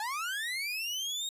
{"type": "linear sweep", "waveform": "30% pulse", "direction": "up", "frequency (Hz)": [823, 3765], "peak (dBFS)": -30, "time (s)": [0, 1.29], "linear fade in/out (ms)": 2, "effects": ["resampled to 32000 Hz"]}